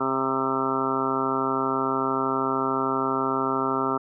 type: harmonic tone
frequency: 133.1 Hz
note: C3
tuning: 30 cents sharp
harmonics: 1 / 2 / 3 / 4 / 5 / 6 / 7 / 8 / 9 / 10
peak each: -39 / -29 / -29 / -37 / -34 / -36 / -31 / -35 / -29 / -29 dBFS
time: 0-3.98 s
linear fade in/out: 10 ms
effects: none